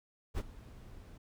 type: noise with ADSR envelope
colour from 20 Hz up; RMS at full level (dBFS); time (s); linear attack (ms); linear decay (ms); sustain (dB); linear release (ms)
brown; -33; 0.34-1.18; 41; 42; -18; 9
effects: none